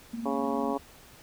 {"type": "tone with tremolo", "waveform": "sine", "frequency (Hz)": 231.3, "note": "A#3", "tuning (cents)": -13, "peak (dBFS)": -30, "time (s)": [0.13, 0.74], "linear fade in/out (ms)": 10, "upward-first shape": "sine", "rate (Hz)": 20, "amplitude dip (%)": 60}
{"type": "harmonic tone", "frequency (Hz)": 138.59, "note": "C#3", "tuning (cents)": 0, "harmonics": [2, 3, 4, 5, 6, 7, 8], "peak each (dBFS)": [-32, -34, -35, -36, -37, -37, -38], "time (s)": [0.25, 0.78], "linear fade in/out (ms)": 10}
{"effects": ["pink hiss -53 dBFS RMS until 1.22 s"]}